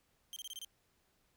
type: tone bursts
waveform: sawtooth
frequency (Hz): 3147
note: G7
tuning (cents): +6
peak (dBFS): -40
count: 6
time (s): 0.33-0.647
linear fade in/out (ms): 0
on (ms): 32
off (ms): 25
effects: pink hiss -75 dBFS RMS until 1.36 s